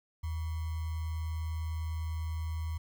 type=tone with sample-and-hold; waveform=sine; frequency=80.2 Hz; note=E2; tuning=47 cents flat; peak=-32 dBFS; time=0.23-2.78 s; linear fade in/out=10 ms; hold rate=1050 Hz; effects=none